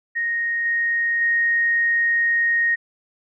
sine tone with level steps, 1864.7 Hz, A#6, in tune, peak -20 / -18 / -16 dBFS, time 0.15-2.76 s, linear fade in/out 20 ms, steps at 0.65 / 1.21 s, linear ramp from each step 5 ms, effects none

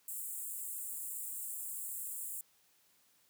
pink high-pass noise, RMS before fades -42 dBFS, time 0.08-2.41 s, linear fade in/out 2 ms, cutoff 7400 Hz, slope 96 dB/octave, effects white hiss -70 dBFS RMS until 3.29 s + high-pass 80 Hz 12 dB/octave

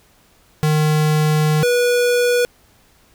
square tone pair in turn, 153.3 / 486.7 Hz, D#3 / B4, -25 / -25 cents, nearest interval octave + minor sixth, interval 2000 cents, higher second, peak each -14 dBFS, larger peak neither, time 0.63-1.63 / 1.63-2.45 s, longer first, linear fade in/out 0 ms, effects pink hiss -54 dBFS RMS until 3.14 s

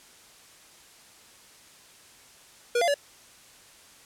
square tone with pitch steps, 480.3 / 690 / 571 Hz, B4 / F5 / D5, -48 / -21 / -49 cents, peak -22 dBFS, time 2.75-2.942 s, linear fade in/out 5 ms, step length 64 ms, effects white hiss -53 dBFS RMS until 4.05 s + low-pass 10000 Hz 12 dB/octave

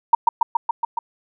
sine tone with echo, 932.3 Hz, A#5, in tune, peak -7 dBFS, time 0.13-0.15 s, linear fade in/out 5 ms, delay 140 ms, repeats 6, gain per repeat -2 dB, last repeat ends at 0.99 s, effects none

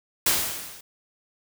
white noise with level ramp, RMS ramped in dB -19 to -46 dBFS, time 0.26-0.81 s, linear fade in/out 5 ms, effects none

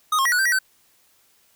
square tone with pitch steps, 1244 / 1075 / 1920 / 1469 / 1563 / 1920 / 1531 Hz, D#6 / C6 / B6 / F#6 / G6 / B6 / G6, -1 / +47 / -49 / -13 / -6 / -49 / -41 cents, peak -18 dBFS, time 0.12-0.589 s, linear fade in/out 5 ms, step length 67 ms, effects white hiss -60 dBFS RMS until 1.55 s

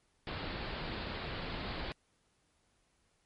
pink low-pass noise, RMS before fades -40 dBFS, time 0.27-1.92 s, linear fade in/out 0 ms, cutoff 4700 Hz, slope 96 dB/octave, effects pink hiss -74 dBFS RMS until 3.25 s + MP3 48 kbps

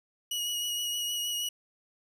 sawtooth tone with vibrato, 2907 Hz, F#7, 31 cents flat, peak -27 dBFS, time 0.31-1.49 s, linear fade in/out 5 ms, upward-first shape sine, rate 6.4 Hz, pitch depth 18 cents each way, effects none

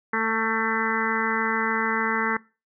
harmonic tone, 223.3 Hz, A3, 26 cents sharp, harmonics 1 / 2 / 4 / 5 / 6 / 7 / 8 / 9, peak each -30 / -30 / -30 / -30 / -30 / -30 / -30 / -30 dBFS, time 0.13-2.37 s, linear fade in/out 5 ms, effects noise-tail reverb RT60 0.3 s tail -21 dB re dry

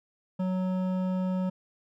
triangle tone with hard clipping, 185.3 Hz, F#3, 3 cents sharp, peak -28 dBFS, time 0.39-1.5 s, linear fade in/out 10 ms, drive 15 dB, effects none

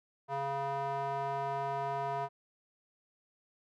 square tone with band-pass filter, 138.59 Hz, C#3, in tune, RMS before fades -35 dBFS, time 0.28-2.29 s, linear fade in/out 50 ms, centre 840 Hz, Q 3.7, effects none

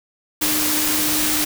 sine tone in noise, 303.7 Hz, D#4, 42 cents flat, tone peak -25 dBFS, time 0.41-1.45 s, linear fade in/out 10 ms, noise white, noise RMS -20 dBFS, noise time 0.41-1.45 s, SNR -8 dB, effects none

